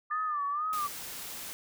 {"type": "tone with vibrato", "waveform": "sine", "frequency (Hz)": 1196, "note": "D6", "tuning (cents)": 31, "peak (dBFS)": -29, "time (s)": [0.1, 0.88], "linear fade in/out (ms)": 20, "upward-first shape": "sine", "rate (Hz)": 2.1, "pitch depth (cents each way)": 100}
{"type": "tone with exponential decay", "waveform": "sine", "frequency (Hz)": 1760, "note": "A6", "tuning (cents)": 0, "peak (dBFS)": -36, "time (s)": [0.11, 1.03], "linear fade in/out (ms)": 2, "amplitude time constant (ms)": 200}
{"type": "noise", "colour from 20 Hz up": "white", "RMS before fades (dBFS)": -41, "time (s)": [0.73, 1.53], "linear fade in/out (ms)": 0}
{"effects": []}